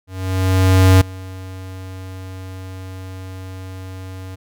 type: tone with ADSR envelope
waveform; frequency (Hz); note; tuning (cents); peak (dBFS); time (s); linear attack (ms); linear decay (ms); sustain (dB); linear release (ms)
square; 93.8; F#2; +24; -7; 0.07-4.36; 940; 6; -23; 17
effects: none